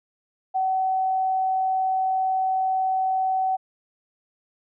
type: tone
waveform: sine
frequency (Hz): 757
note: F#5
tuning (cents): +39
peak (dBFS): -20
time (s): 0.54-3.57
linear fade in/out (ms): 20
effects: none